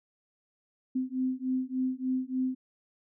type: beating tone pair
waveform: sine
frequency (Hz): 256.3 / 259.7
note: C4 / C4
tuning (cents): -36 / -13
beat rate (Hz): 3.4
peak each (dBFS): -31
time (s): 0.95-2.55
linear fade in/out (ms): 10
effects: none